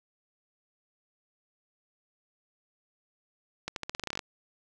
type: accelerating click train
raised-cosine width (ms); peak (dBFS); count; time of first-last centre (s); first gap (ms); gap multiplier
0.2; -16; 13; 3.68-4.192; 82; 0.87
effects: none